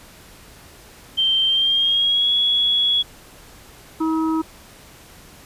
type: tone with pitch glide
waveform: sine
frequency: 3136 to 3361 Hz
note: G7 to G#7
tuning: 0 to +20 cents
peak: -15 dBFS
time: 1.17-3.03 s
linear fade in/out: 20 ms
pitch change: +120 cents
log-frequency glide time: 1.47-2.33 s
type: harmonic tone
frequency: 319.9 Hz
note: D#4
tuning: 48 cents sharp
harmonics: 1 / 3 / 4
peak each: -18 / -28 / -30 dBFS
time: 4-4.42 s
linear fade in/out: 10 ms
effects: pink hiss -45 dBFS RMS until 5.45 s + resampled to 32000 Hz